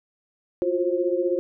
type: tone cluster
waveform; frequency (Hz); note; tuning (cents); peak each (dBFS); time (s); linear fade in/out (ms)
sine; 346.8 / 362.3 / 532; F4 / F#4 / C5; -12 / -36 / +29; -25; 0.62-1.39; 0
effects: none